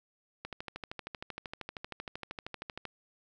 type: click train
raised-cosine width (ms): 0.3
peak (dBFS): -23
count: 32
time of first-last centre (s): 0.45-2.853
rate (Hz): 12.9
effects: none